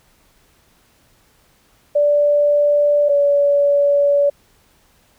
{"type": "tone pair in turn", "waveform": "sine", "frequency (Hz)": [584, 571.3], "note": ["D5", "D5"], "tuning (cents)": [-10, -48], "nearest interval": "unison", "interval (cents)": 38, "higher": "first", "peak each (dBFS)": -11, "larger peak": "neither", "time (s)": [[1.95, 3.09], [3.09, 4.3]], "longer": "second", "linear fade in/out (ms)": 10, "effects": ["pink hiss -56 dBFS RMS until 5.18 s"]}